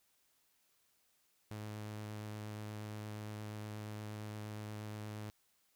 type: tone with vibrato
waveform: sawtooth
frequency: 106.2 Hz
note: G#2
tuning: 39 cents sharp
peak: -39 dBFS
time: 1.51-5.3 s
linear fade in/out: 0 ms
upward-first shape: triangle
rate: 8.5 Hz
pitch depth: 14 cents each way
effects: white hiss -75 dBFS RMS until 5.75 s